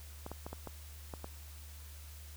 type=clicks; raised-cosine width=1 ms; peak=-28 dBFS; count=7; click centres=0.264 / 0.316 / 0.465 / 0.53 / 0.673 / 1.138 / 1.244 s; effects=added 74 Hz sine -48 dBFS peak until 2.36 s + white hiss -56 dBFS RMS until 2.36 s